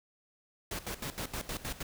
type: noise with tremolo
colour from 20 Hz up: pink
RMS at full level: -37 dBFS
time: 0.71-1.83 s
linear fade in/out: 5 ms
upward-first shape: square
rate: 6.4 Hz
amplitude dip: 80%
effects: none